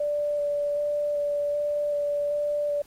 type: tone with vibrato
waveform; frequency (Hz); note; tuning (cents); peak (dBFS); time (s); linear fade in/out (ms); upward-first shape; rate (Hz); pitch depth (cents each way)
sine; 584; D5; -10; -23; 0-2.82; 5; square; 1.3; 9
effects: pink hiss -55 dBFS RMS until 2.86 s + MP3 64 kbps